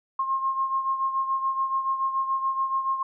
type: beating tone pair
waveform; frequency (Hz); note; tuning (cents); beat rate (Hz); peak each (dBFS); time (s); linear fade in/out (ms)
sine; 1068 / 1075; C6 / C6; +35 / +47; 7; -24 / -31; 0.19-3.03; 5
effects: none